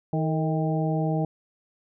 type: harmonic tone with a mistuned harmonic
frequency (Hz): 158.6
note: D#3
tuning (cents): +33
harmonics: 1 / 2 / 3 / 4 / 5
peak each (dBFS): -24 / -30 / -33 / -32 / -33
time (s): 0.13-1.25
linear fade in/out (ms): 2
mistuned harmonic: 3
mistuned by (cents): -60
effects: none